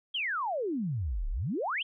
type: exponential two-way sweep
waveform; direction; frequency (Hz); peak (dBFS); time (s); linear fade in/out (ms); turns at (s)
sine; down then up; 3345 to 30.94 to 3345; -29; 0.14-1.83; 10; 1.29
effects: none